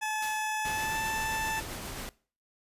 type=tone with pitch glide; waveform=20% pulse; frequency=861 to 880.6 Hz; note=A5 to A5; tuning=-38 to +1 cents; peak=-25 dBFS; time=0.01-1.61 s; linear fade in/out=20 ms; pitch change=+39 cents; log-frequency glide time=0.67-0.99 s
type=noise with exponential decay; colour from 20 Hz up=white; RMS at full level=-38 dBFS; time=0.22-0.68 s; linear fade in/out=5 ms; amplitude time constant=100 ms
type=noise with tremolo; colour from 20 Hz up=pink; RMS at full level=-38 dBFS; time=0.65-2.09 s; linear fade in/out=0 ms; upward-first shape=sine; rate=7.6 Hz; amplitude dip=25%
effects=noise-tail reverb RT60 0.4 s tail -21 dB re dry + resampled to 32000 Hz